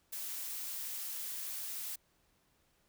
blue noise, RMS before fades -41 dBFS, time 0.12-1.96 s, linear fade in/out 10 ms, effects pink hiss -73 dBFS RMS until 2.88 s

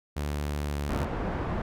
sawtooth tone with pitch glide, 73.3 to 72.21 Hz, D2 to D2, -3 to -29 cents, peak -25 dBFS, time 0.16-1.05 s, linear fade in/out 10 ms, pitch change -26 cents, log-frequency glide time 0.68-0.75 s
pink low-pass noise, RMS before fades -31 dBFS, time 0.89-1.62 s, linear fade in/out 5 ms, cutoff 1200 Hz, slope 12 dB/octave
effects none

